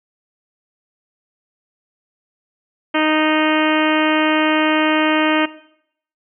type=harmonic tone; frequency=310 Hz; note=D#4; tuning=6 cents flat; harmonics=1 / 2 / 3 / 4 / 5 / 6 / 7 / 8 / 9 / 10; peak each=-18 / -21 / -23 / -24 / -25 / -26 / -26 / -27 / -28 / -28 dBFS; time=2.94-5.46 s; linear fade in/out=10 ms; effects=noise-tail reverb RT60 0.7 s tail -17 dB re dry